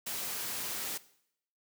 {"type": "noise", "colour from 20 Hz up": "white", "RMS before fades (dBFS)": -37, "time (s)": [0.06, 0.98], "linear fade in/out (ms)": 10, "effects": ["noise-tail reverb RT60 0.7 s tail -18 dB re dry", "high-pass 100 Hz 12 dB/octave"]}